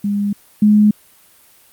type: tone pair in turn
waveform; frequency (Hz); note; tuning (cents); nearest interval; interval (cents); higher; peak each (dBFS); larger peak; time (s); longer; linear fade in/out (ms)
sine; 203.2 / 210.1; G#3 / G#3; -38 / +20; minor second; 58; second; -15 / -7; second; 0.04-0.33 / 0.62-0.91; neither; 5
effects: white hiss -49 dBFS RMS until 1.72 s + Opus 32 kbps